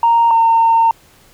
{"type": "tone pair in turn", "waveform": "sine", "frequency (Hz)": [929, 912.5], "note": ["A#5", "A#5"], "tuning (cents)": [-6, -37], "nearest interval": "unison", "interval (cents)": 31, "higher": "first", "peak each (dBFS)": -7, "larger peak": "neither", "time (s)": [[0.03, 0.31], [0.31, 0.91]], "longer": "second", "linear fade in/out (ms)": 2, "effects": ["tanh soft clip ceiling -4 dBFS", "pink hiss -48 dBFS RMS until 1.33 s"]}